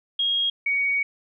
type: tone pair in turn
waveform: sine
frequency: 3268 / 2244 Hz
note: G#7 / C#7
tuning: -29 / +21 cents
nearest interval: perfect fifth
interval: 650 cents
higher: first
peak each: -20 dBFS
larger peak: neither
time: 0.19-0.5 / 0.66-1.03 s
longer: second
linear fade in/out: 5 ms
effects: none